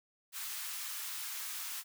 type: high-pass noise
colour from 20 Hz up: white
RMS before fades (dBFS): -41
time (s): 0.32-1.84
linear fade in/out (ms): 50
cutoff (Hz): 1000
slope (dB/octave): 24
effects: none